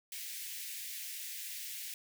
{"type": "high-pass noise", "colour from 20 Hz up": "white", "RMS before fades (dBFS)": -43, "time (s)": [0.12, 1.94], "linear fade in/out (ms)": 2, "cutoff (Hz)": 1800, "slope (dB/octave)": 48, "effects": []}